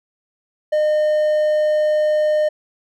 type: tone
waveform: triangle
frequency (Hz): 609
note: D#5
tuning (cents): -37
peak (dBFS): -12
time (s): 0.72-2.49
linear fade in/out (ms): 10
effects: none